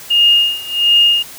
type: tone with tremolo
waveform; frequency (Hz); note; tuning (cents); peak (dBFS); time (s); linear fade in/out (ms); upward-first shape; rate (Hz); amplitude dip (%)
sine; 2839; F7; +28; -6; 0.1-1.23; 10; sine; 1.4; 90
effects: white hiss -34 dBFS RMS until 1.38 s